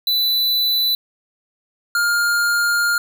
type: tone pair in turn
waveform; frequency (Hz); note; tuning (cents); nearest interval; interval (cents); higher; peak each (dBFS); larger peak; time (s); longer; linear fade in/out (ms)
square; 3986 / 1409.3; B7 / F6; +15 / +15; octave + tritone; 1800; first; -16; neither; 0.07-0.95 / 1.95-2.98; second; 2
effects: none